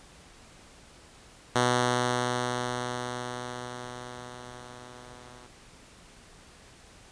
5% pulse tone with level ramp, 123.47 Hz, B2, in tune, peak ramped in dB -10 to -38 dBFS, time 1.55-5.47 s, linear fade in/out 10 ms, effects pink hiss -53 dBFS RMS until 7.11 s + resampled to 22050 Hz

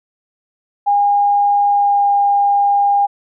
sine tone with pitch glide, 813 to 807.4 Hz, G#5 to G#5, -37 to -49 cents, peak -10 dBFS, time 0.86-3.07 s, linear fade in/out 20 ms, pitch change -12 cents, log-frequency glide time 1.68-2.1 s, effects none

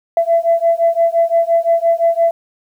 sine beating tone pair, 668 / 673.8 Hz, E5 / E5, +23 / +38 cents, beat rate 5.8 Hz, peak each -13 dBFS, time 0.17-2.31 s, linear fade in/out 2 ms, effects tanh soft clip ceiling -4 dBFS + 8-bit

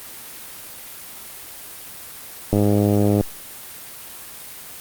click train, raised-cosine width 2 ms, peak -5 dBFS, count 71, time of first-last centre 2.53-3.21 s, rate 103 Hz, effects white hiss -37 dBFS RMS until 4.8 s + Opus 32 kbps

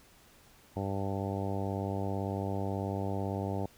harmonic tone, 98.1 Hz, G2, 2 cents sharp, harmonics 1 / 2 / 3 / 4 / 5 / 6 / 7 / 8 / 9, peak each -35 / -38 / -40 / -41 / -42 / -43 / -43 / -44 / -45 dBFS, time 0.76-3.66 s, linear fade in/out 5 ms, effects pink hiss -60 dBFS RMS until 3.77 s

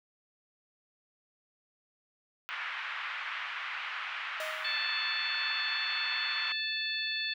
pink band-pass noise, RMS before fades -38 dBFS, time 2.49-6.52 s, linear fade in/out 0 ms, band 1200 to 2800 Hz, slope 24 dB/octave
sawtooth tone with exponential decay, 627 Hz, D#5, 13 cents sharp, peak -31 dBFS, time 4.4-5.05 s, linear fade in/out 2 ms, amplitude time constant 140 ms
harmonic tone, 877 Hz, A5, 6 cents flat, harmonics 2 / 3 / 4 / 5, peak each -37 / -37 / -36 / -37 dBFS, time 4.64-7.34 s, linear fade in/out 10 ms
effects none

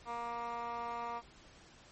15% pulse tone with band-pass filter, 235.6 Hz, A#3, 19 cents sharp, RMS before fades -40 dBFS, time 0.05-1.22 s, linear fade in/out 50 ms, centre 1100 Hz, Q 2.6, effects pink hiss -59 dBFS RMS until 1.91 s + MP3 32 kbps

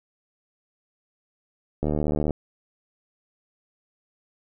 click train, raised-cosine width 2 ms, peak -12 dBFS, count 37, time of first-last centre 1.83-2.307 s, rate 75.4 Hz, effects none

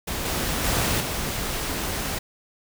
pink noise with level steps, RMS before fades -29 / -26 / -23 / -28 dBFS, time 0.07-2.19 s, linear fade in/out 10 ms, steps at 0.25 / 0.64 / 1 s, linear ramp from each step 5 ms, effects none

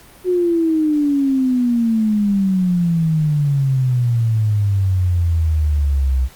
sine exponential sweep, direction down, 368.1 to 63 Hz, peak -13 dBFS, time 0.24-6.29 s, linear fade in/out 50 ms, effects pink hiss -44 dBFS RMS until 6.35 s + Opus 48 kbps

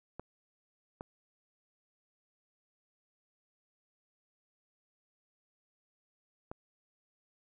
clicks, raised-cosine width 1 ms, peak -27 dBFS, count 3, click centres 0.196 / 1.009 / 6.515 s, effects none

